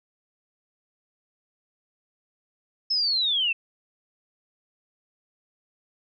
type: linear sweep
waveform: sine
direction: down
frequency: 5274 to 2600 Hz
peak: -21 dBFS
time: 2.9-3.53 s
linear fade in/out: 10 ms
effects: none